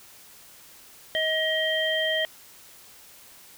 harmonic tone, 632 Hz, D#5, 27 cents sharp, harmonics 1 / 3 / 5, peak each -27 / -27 / -27 dBFS, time 1.15-2.25 s, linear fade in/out 0 ms, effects white hiss -50 dBFS RMS until 3.57 s

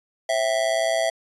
square tone with amplitude modulation, 659.3 Hz, E5, in tune, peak -17 dBFS, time 0.29-1.1 s, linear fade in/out 5 ms, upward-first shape sine, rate 119 Hz, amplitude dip 80%, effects resampled to 24000 Hz

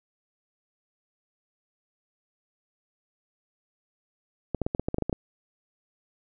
clicks, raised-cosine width 2 ms, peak -13 dBFS, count 11, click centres 4.547 / 4.617 / 4.665 / 4.749 / 4.796 / 4.885 / 4.944 / 4.984 / 5.023 / 5.096 / 5.128 s, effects none

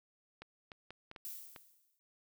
clicks, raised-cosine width 0.3 ms, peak -32 dBFS, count 6, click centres 0.42 / 0.718 / 0.906 / 1.114 / 1.162 / 1.562 s
violet noise with exponential decay, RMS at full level -42 dBFS, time 1.25-1.99 s, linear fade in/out 0 ms, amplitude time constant 160 ms
effects none

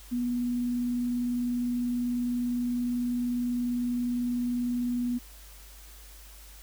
sine tone with vibrato, 243.6 Hz, B3, 24 cents flat, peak -26 dBFS, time 0.11-5.19 s, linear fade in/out 20 ms, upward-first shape sine, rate 20 Hz, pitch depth 22 cents each way, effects added 50 Hz sine -48 dBFS peak until 6.62 s + white hiss -52 dBFS RMS until 6.62 s

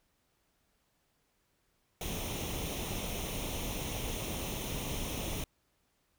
pink noise with comb filter, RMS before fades -37 dBFS, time 2.01-5.44 s, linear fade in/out 2 ms, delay 0.32 ms, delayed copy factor +0.65, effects pink hiss -75 dBFS RMS until 6.18 s

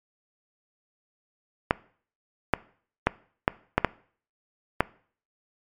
clicks, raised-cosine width 0.5 ms, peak -3 dBFS, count 7, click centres 1.709 / 2.537 / 3.07 / 3.479 / 3.78 / 3.847 / 4.806 s, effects noise-tail reverb RT60 0.5 s tail -21 dB re dry + MP3 96 kbps

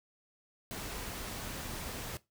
pink noise, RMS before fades -41 dBFS, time 0.71-2.17 s, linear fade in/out 0 ms, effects noise-tail reverb RT60 0.2 s tail -18 dB re dry

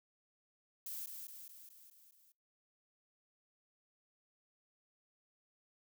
violet noise with echo, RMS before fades -44 dBFS, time 0.86-1.06 s, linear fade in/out 2 ms, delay 210 ms, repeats 6, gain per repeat -4 dB, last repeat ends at 2.32 s, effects noise-tail reverb RT60 0.3 s tail -26 dB re dry

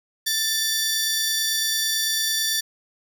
sawtooth tone cluster, 1772 / 3515 / 4576 / 5740 Hz, A6 / A7 / D8 / F8, +12 / -2 / -46 / +47 cents, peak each -25 / -23 / -23 / -26 dBFS, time 0.26-2.61 s, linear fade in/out 10 ms, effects none

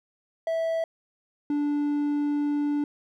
triangle tone pair in turn, 655 / 291.8 Hz, E5 / D4, -11 / -11 cents, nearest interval octave + major second, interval 1400 cents, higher first, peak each -22 / -21 dBFS, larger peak second, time 0.47-0.84 / 1.5-2.84 s, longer second, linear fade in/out 2 ms, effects none

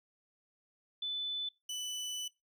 sine / 25% pulse tone pair in turn, 3500 / 2986 Hz, A7 / F#7, -10 / +15 cents, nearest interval minor third, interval 275 cents, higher first, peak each -34 / -34 dBFS, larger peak neither, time 1.02-1.49 / 1.69-2.28 s, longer second, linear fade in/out 5 ms, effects noise-tail reverb RT60 0.2 s tail -19 dB re dry

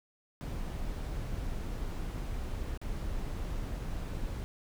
brown noise with dropouts, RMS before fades -36 dBFS, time 0.41-4.44 s, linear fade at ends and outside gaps 0 ms, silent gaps 2.775-2.815 s, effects none

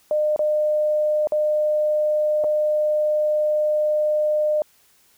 sine tone with dropouts, 606 Hz, D#5, 46 cents flat, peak -17 dBFS, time 0.11-4.62 s, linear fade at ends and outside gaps 1 ms, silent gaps 0.362-0.392 / 1.272-1.321 / 2.439-2.443 s, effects white hiss -58 dBFS RMS until 5.17 s

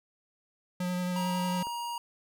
square tone with vibrato, 180 Hz, F#3, 47 cents flat, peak -30 dBFS, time 0.8-1.63 s, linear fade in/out 5 ms, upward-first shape square, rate 11 Hz, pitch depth 10 cents each way
square tone, 947 Hz, A#5, 27 cents sharp, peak -34 dBFS, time 1.16-1.98 s, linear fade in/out 2 ms
click, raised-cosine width 1 ms, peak -30 dBFS, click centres 1.67 s
effects none

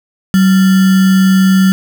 sine tone with sample-and-hold, 189.7 Hz, F#3, 43 cents sharp, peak -5 dBFS, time 0.34-1.72 s, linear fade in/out 0 ms, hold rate 1575 Hz, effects none

